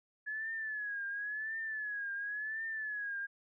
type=tone with vibrato; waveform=sine; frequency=1700 Hz; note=G#6; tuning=40 cents sharp; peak=-36 dBFS; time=0.26-3.27 s; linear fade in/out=20 ms; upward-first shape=triangle; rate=0.94 Hz; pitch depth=110 cents each way; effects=none